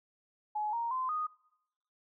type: tone with pitch steps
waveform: sine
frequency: 846 / 933 / 1032 / 1239 Hz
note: G#5 / A#5 / C6 / D#6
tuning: +32 / +1 / -24 / -8 cents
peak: -31 dBFS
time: 0.55-1.27 s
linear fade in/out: 10 ms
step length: 180 ms
effects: noise-tail reverb RT60 0.9 s tail -24 dB re dry